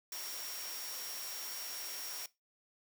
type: tone in noise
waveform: sine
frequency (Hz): 5588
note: F8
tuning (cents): 0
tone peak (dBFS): -45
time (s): 0.12-2.26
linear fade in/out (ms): 2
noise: white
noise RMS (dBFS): -44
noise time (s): 0.12-2.26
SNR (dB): -4
effects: noise-tail reverb RT60 0.2 s tail -19 dB re dry + high-pass 400 Hz 12 dB/octave